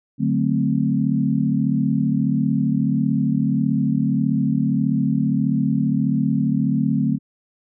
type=chord; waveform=sine; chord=D dominant seventh; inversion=none; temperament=equal; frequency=146.83 / 185 / 220 / 261.6 Hz; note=D3 / F#3 / A3 / C4; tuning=0 / 0 / 0 / 0 cents; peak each=-22 / -24 / -21 / -22 dBFS; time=0.18-7.19 s; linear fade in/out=50 ms; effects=none